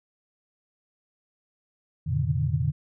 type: tone cluster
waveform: sine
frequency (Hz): 87.1 / 114.4 / 130.7 / 143.1 / 151.2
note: F2 / A#2 / C3 / D3 / D#3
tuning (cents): -4 / -32 / -1 / -45 / -49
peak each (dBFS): -29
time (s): 2.06-2.72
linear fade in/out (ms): 20
effects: none